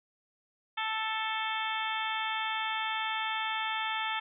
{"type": "harmonic tone with a mistuned harmonic", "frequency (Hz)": 440, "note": "A4", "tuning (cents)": 0, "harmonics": [2, 3, 4, 5, 6, 7, 8], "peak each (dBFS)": [-35, -37, -38, -39, -40, -40, -41], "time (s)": [0.77, 4.2], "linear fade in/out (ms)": 10, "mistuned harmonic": 7, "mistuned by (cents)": 45, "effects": []}